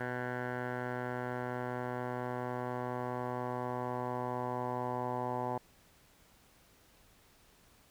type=tone with low-pass filter sweep; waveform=10% pulse; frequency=124.3 Hz; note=B2; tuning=12 cents sharp; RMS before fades=-37 dBFS; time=0-5.58 s; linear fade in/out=5 ms; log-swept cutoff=1500 to 940 Hz; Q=5; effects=pink hiss -64 dBFS RMS until 7.9 s